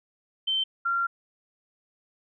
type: tone pair in turn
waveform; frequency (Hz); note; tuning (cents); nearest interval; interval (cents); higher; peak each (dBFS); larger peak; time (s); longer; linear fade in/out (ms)
sine; 3100 / 1379.3; G7 / F6; -20 / -22; octave + major second; 1402; first; -23; neither; 0.47-0.64 / 0.85-1.07; second; 10
effects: none